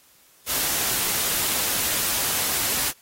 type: noise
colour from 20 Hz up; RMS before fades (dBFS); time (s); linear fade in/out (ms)
white; -24; 0.46-2.93; 50
effects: white hiss -56 dBFS RMS until 3.01 s + AAC 48 kbps